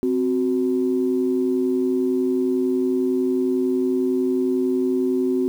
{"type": "tone pair together", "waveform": "sine", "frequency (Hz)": [260, 371], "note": ["C4", "F#4"], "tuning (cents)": [-11, 5], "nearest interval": "tritone", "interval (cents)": 616, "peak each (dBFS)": -20, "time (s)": [0.03, 5.48], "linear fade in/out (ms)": 0, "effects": ["tanh soft clip ceiling -10 dBFS", "8-bit"]}